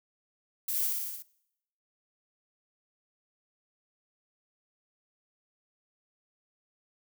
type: noise with echo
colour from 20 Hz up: violet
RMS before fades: -32 dBFS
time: 0.68-0.87 s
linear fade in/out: 5 ms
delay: 59 ms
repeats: 6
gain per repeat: -2 dB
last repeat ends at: 1.224 s
effects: noise-tail reverb RT60 0.8 s tail -22 dB re dry